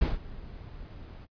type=noise with ADSR envelope; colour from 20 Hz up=brown; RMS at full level=-23 dBFS; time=0.01-1.27 s; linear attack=9 ms; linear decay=160 ms; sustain=-20 dB; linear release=33 ms; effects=noise-tail reverb RT60 0.1 s tail -25 dB re dry + resampled to 11025 Hz